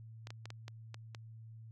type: clicks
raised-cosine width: 0.2 ms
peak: -29 dBFS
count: 7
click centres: 0.271 / 0.305 / 0.456 / 0.504 / 0.681 / 0.944 / 1.148 s
effects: added 112 Hz sine -49 dBFS peak until 1.71 s